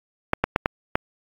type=clicks; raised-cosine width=0.5 ms; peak=-3 dBFS; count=5; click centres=0.334 / 0.44 / 0.561 / 0.659 / 0.955 s; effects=AAC 64 kbps